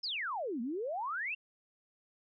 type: exponential two-way sweep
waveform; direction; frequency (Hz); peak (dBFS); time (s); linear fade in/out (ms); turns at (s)
sine; down then up; 5380 to 220 to 2808; -34; 0.03-1.35; 10; 0.61
effects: none